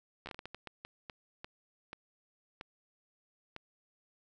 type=slowing click train; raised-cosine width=0.3 ms; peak=-27 dBFS; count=15; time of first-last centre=0.26-3.564 s; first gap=12 ms; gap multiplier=1.4; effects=none